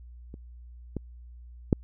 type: clicks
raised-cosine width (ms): 3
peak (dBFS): -29 / -18 / -7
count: 3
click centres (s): 0.341 / 0.967 / 1.728
effects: added 60 Hz sine -44 dBFS peak until 1.83 s